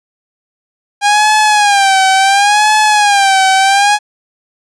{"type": "tone with vibrato", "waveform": "sawtooth", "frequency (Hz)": 809, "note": "G#5", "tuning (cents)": -46, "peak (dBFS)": -3, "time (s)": [1.01, 3.99], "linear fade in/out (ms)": 50, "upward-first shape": "sine", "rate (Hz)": 0.71, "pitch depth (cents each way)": 100, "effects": ["resampled to 22050 Hz"]}